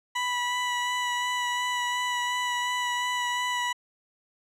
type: tone with vibrato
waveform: 20% pulse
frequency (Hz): 983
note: B5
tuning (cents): -8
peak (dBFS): -21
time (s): 0.15-3.73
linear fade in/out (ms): 10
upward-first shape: sine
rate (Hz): 2.8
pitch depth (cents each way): 13
effects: low-pass 8000 Hz 12 dB/octave